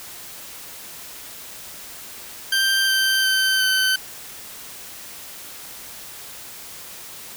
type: tone with pitch steps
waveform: 20% pulse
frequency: 1572 / 1558.4 / 1545 / 1531.7 Hz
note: G6 / G6 / G6 / G6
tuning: +4 / -11 / -26 / -41 cents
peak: -12 dBFS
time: 2.52-3.96 s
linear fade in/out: 5 ms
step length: 360 ms
effects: white hiss -38 dBFS RMS until 7.36 s